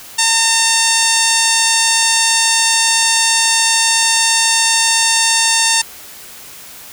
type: harmonic tone with a mistuned harmonic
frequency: 907 Hz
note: A#5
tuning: 48 cents flat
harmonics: 1 / 2 / 3 / 4 / 5 / 6 / 7 / 8 / 9 / 10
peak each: -20 / -20 / -20 / -20 / -20 / -20 / -20 / -20 / -20 / -20 dBFS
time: 0.18-5.82 s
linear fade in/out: 10 ms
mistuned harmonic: 10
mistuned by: +64 cents
effects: white hiss -35 dBFS RMS until 6.92 s